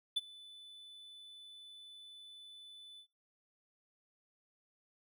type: tone with ADSR envelope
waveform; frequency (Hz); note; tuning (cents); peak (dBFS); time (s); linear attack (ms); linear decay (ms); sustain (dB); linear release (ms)
triangle; 3496; A7; -12; -27; 0.16-3.07; 11; 28; -23; 82
effects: noise-tail reverb RT60 0.4 s tail -26 dB re dry